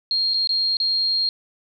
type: tone with dropouts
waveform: sine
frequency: 4230 Hz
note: C8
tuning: 18 cents sharp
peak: -18 dBFS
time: 0.11-1.29 s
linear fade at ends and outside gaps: 1 ms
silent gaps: 0.337-0.342 / 0.473-0.492 / 0.769-0.801 s
effects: none